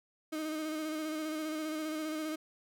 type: tone with vibrato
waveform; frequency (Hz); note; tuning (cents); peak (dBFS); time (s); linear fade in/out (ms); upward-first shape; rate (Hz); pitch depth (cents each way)
35% pulse; 311.1; D#4; 0; -33; 0.32-2.36; 10; square; 15; 25
effects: none